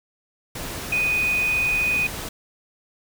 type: tone in noise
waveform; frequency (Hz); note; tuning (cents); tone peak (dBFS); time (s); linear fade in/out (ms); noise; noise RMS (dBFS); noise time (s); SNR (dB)
sine; 2487; D#7; -1; -19; 0.92-2.07; 5; pink; -32; 0.55-2.29; +10
effects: none